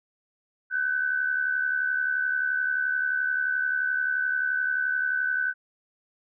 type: tone pair together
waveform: sine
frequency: 1506.5 / 1578 Hz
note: F#6 / G6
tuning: +31 / +11 cents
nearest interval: minor second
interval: 80 cents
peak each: -24 / -31 dBFS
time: 0.7-5.54 s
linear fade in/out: 50 ms
effects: none